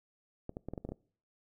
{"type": "clicks", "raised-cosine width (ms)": 2, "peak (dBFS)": -26, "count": 8, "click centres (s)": [0.494, 0.569, 0.686, 0.736, 0.778, 0.85, 0.89, 0.92], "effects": ["noise-tail reverb RT60 0.5 s tail -24 dB re dry"]}